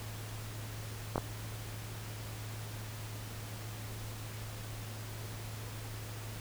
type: clicks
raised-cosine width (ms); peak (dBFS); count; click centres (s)
1; -17; 2; 1.158 / 1.18
effects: added 108 Hz sine -42 dBFS peak until 6.4 s + pink hiss -47 dBFS RMS until 6.4 s